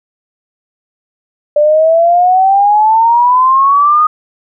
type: exponential sweep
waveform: sine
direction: up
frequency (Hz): 587.3 to 1244.5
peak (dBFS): -5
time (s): 1.56-4.07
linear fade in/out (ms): 5
effects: none